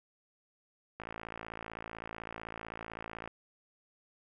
click train, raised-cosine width 0.5 ms, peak -26 dBFS, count 128, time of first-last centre 1-3.276 s, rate 55.8 Hz, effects none

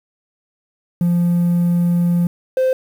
triangle tone pair in turn, 173.7 / 519 Hz, F3 / C5, -9 / -14 cents, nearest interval octave + perfect fifth, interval 1895 cents, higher second, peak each -10 dBFS, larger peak neither, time 1.01-2.27 / 2.57-2.73 s, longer first, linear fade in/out 2 ms, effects tanh soft clip ceiling -7 dBFS + 7-bit

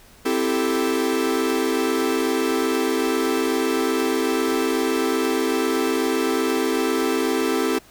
45% pulse chord, A minor seventh, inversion first, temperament equal with one note detuned, 260 / 329.6 / 392 / 440 Hz, C4 / E4 / G4 / A4, -11 / 0 / 0 / 0 cents, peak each -25 dBFS, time 0.25-7.79 s, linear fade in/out 10 ms, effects pink hiss -50 dBFS RMS until 7.9 s

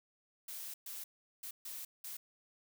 blue noise bursts at uneven times, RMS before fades -45 dBFS, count 5, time 0.48-0.74 / 0.86-1.04 / 1.43-1.51 / 1.65-1.85 / 2.04-2.17 s, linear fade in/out 5 ms, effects none

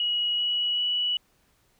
sine tone with pitch steps, 2908 / 2927 / 2945 Hz, F#7 / F#7 / F#7, -31 / -19 / -9 cents, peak -23 dBFS, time 0-1.17 s, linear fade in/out 2 ms, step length 390 ms, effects pink hiss -66 dBFS RMS until 1.79 s

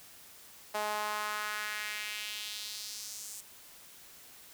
sawtooth tone with high-pass filter sweep, 210.7 Hz, G#3, 25 cents sharp, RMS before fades -38 dBFS, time 0.74-3.41 s, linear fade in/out 10 ms, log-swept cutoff 710 to 7800 Hz, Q 2, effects white hiss -54 dBFS RMS until 4.53 s

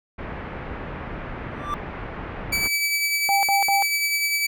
pink low-pass noise, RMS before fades -33 dBFS, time 0.18-2.68 s, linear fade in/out 10 ms, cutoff 2200 Hz, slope 24 dB/octave
triangle tone with exponential growth, 1174.7 Hz, D6, in tune, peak -19 dBFS, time 1.46-1.74 s, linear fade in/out 0 ms, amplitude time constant 59 ms
sawtooth tone with tremolo, 2300 Hz, D7, 37 cents flat, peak -16 dBFS, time 2.52-4.47 s, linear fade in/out 10 ms, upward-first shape sine, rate 10 Hz, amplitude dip 35%
sine tone bursts, 795 Hz, G5, 24 cents sharp, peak -18 dBFS, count 3, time 3.29-3.824 s, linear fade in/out 0 ms, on 140 ms, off 57 ms
effects none

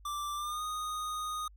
square tone with pitch glide, 1174.7 to 1239.5 Hz, D6 to D#6, 0 to -7 cents, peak -35 dBFS, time 0.05-1.48 s, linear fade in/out 5 ms, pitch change +93 cents, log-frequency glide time 0.35-0.63 s, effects added 50 Hz sine -53 dBFS peak until 1.56 s

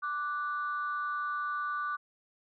sine tone pair together, 1172.3 / 1477 Hz, D6 / F#6, -3 / -3 cents, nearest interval major third, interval 400 cents, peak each -32 / -35 dBFS, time 0.02-1.97 s, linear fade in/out 20 ms, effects tanh soft clip ceiling -24 dBFS

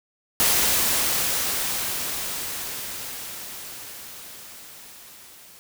white noise with level ramp, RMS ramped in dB -19 to -48 dBFS, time 0.4-5.59 s, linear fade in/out 0 ms, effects none

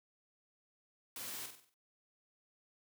white noise with echo, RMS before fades -45 dBFS, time 1.16-1.46 s, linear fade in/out 2 ms, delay 47 ms, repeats 6, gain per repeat -6 dB, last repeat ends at 1.742 s, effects high-pass 100 Hz 12 dB/octave

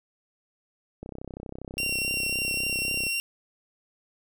click train, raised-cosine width 2 ms, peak -24 dBFS, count 67, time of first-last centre 1.03-3.067 s, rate 32.4 Hz
sawtooth tone with vibrato, 2748 Hz, F7, 29 cents flat, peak -23 dBFS, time 1.78-3.2 s, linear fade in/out 0 ms, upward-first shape triangle, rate 3.7 Hz, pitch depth 13 cents each way
effects none

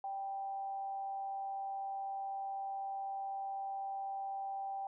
sine tone with amplitude modulation, 784 Hz, G5, in tune, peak -36 dBFS, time 0.04-4.87 s, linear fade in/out 2 ms, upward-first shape sine, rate 196 Hz, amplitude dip 30%, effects none

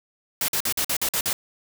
white noise bursts, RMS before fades -24 dBFS, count 8, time 0.41-1.33 s, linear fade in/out 2 ms, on 73 ms, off 48 ms, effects none

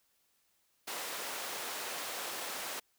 pink high-pass noise, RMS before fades -40 dBFS, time 0.87-2.8 s, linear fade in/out 10 ms, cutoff 530 Hz, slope 12 dB/octave, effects white hiss -74 dBFS RMS until 2.98 s

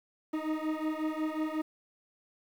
40% pulse beating tone pair, 308.8 / 314.3 Hz, D#4 / D#4, -13 / +18 cents, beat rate 5.5 Hz, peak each -33 / -33 dBFS, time 0.33-1.62 s, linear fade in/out 10 ms, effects low-pass 2000 Hz 12 dB/octave + 9-bit

